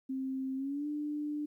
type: tone with pitch glide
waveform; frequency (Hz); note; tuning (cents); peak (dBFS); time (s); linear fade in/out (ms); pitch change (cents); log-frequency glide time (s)
sine; 264.5 to 296.9; C4 to D4; +19 to +19; -33; 0.09-1.46; 10; +200; 0.56-0.87
effects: 12-bit